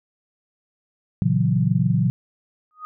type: chord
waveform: sine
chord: F# dominant seventh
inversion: first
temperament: equal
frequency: 116.54 / 138.59 / 164.81 / 185 Hz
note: A#2 / C#3 / E3 / F#3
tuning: 0 / 0 / 0 / 0 cents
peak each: -22 dBFS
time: 1.22-2.1 s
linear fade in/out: 0 ms
type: tone with exponential growth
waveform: sine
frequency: 1244.5 Hz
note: D#6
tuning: in tune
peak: -28 dBFS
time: 2.71-2.85 s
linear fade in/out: 0 ms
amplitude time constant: 30 ms
effects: none